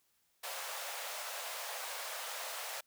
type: high-pass noise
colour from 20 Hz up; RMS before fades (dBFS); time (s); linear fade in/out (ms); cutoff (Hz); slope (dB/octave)
pink; -42; 0.43-2.81; 10; 530; 48
effects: white hiss -75 dBFS RMS until 2.86 s